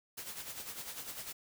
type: noise with tremolo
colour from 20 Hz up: white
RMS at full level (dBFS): -42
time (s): 0.17-1.33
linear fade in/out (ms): 10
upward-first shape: sine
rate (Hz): 10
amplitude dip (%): 60
effects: none